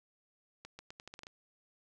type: accelerating click train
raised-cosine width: 0.2 ms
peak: -30 dBFS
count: 9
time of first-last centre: 0.65-1.269 s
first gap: 140 ms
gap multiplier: 0.82
effects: none